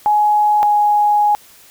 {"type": "tone pair in turn", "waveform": "sine", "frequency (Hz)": [839, 832.2], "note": ["G#5", "G#5"], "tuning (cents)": [17, 3], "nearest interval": "unison", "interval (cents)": 14, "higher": "first", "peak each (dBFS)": -10, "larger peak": "neither", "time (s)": [[0.06, 0.63], [0.63, 1.35]], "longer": "second", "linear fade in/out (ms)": 0, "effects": ["white hiss -45 dBFS RMS until 1.7 s"]}